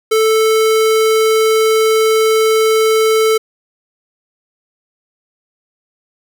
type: tone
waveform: square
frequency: 440 Hz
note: A4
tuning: in tune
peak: -10 dBFS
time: 0.11-3.38 s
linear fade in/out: 10 ms
effects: none